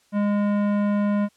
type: tone with tanh clipping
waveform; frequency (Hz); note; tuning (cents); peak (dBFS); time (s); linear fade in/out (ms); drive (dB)
sine; 205.1; G#3; -21; -21; 0.12-1.29; 50; 16
effects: white hiss -62 dBFS RMS until 1.36 s + low-pass 9000 Hz 12 dB/octave